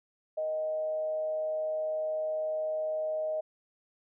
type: tone with frequency modulation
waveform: sine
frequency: 624 Hz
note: D#5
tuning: 5 cents sharp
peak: -29 dBFS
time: 0.37-3.41 s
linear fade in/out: 10 ms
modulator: 158 Hz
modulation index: 0.21
effects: none